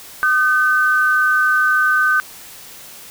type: tone pair together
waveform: sine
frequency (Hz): 1226.1 / 1527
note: D#6 / G6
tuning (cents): -26 / -46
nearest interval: major third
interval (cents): 380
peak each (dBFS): -18 / -13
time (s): 0.23-2.2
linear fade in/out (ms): 0
effects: white hiss -38 dBFS RMS until 3.1 s